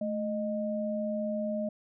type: tone pair together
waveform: sine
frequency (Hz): 217.3 / 617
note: A3 / D#5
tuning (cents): -21 / -15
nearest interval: octave + tritone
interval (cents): 1806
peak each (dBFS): -32 / -32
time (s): 0.01-1.69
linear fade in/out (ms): 5
effects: none